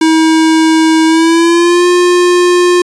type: tone with pitch glide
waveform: square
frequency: 320 to 355.1 Hz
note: D#4 to F4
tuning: +49 to +29 cents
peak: -6 dBFS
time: 0.01-2.82 s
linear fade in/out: 5 ms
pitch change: +180 cents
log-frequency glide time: 1.06-1.87 s
effects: resampled to 22050 Hz